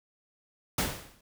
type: noise with exponential decay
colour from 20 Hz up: pink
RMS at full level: -25 dBFS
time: 0.78-1.21 s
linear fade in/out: 5 ms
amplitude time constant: 93 ms
effects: none